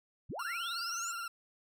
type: linear sweep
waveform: sine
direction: up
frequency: 38.89 to 7459 Hz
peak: -38 dBFS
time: 0.29-1.12 s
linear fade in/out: 10 ms
type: tone with vibrato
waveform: 40% pulse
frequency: 1378 Hz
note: F6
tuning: 24 cents flat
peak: -37 dBFS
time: 0.39-1.28 s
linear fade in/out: 5 ms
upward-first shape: sine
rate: 19 Hz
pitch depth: 52 cents each way
effects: none